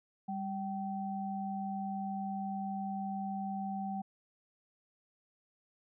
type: tone pair together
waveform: sine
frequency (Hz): 197.48 / 771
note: G3 / G5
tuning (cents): +13 / -29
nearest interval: 2 octaves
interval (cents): 2358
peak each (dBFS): -37 / -38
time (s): 0.28-4.02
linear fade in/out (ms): 10
effects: none